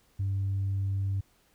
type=tone; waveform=sine; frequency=97.7 Hz; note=G2; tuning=5 cents flat; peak=-25 dBFS; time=0.19-1.21 s; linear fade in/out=10 ms; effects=tanh soft clip ceiling -24 dBFS + pink hiss -66 dBFS RMS until 1.54 s